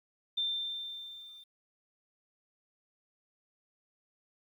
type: tone with level ramp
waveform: sine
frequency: 3578 Hz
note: A7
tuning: 28 cents sharp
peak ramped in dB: -28 to -50 dBFS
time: 0.37-1.44 s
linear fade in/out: 10 ms
effects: 11-bit